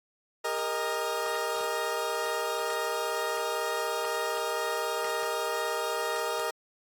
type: chord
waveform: 20% pulse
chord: Eb major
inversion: first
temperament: equal with one note detuned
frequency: 402.3 / 466.2 / 622.3 Hz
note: G4 / Bb4 / Eb5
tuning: +45 / 0 / 0 cents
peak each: -31 / -27 / -28 dBFS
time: 0.44-6.51 s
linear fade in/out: 10 ms
effects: AAC 64 kbps